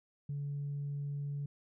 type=tone; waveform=sine; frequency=143 Hz; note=D3; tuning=46 cents flat; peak=-34 dBFS; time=0.29-1.46 s; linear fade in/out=5 ms; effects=tanh soft clip ceiling -32 dBFS

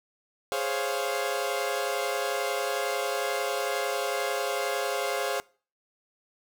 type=chord; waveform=sawtooth; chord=Db major seventh; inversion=second; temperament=equal; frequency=415.3 / 523.3 / 554.4 / 698.5 Hz; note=Ab4 / C5 / Db5 / F5; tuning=0 / 0 / 0 / 0 cents; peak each=-29 dBFS; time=0.52-5.4 s; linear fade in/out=0 ms; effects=noise-tail reverb RT60 0.4 s tail -23 dB re dry

